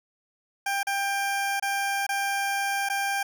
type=tone with dropouts; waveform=20% pulse; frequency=794 Hz; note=G5; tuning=22 cents sharp; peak=-20 dBFS; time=0.66-3.23 s; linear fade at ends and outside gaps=5 ms; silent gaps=0.831-0.869 / 1.598-1.624 / 2.067-2.09 / 2.889-2.898 s; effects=none